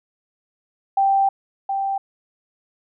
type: tone pair in turn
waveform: sine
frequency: 784 / 784 Hz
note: G5 / G5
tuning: 0 / 0 cents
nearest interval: unison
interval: 0 cents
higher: neither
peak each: -14 / -20 dBFS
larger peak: first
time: 0.97-1.29 / 1.69-1.98 s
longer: first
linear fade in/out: 5 ms
effects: none